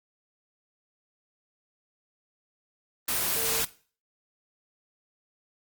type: tone in noise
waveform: sine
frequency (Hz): 451.6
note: A4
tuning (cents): +45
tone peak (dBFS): -35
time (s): 3.36-3.62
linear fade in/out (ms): 5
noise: white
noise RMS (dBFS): -27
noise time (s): 3.08-3.65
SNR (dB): -11
effects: noise-tail reverb RT60 0.4 s tail -18 dB re dry + Opus 24 kbps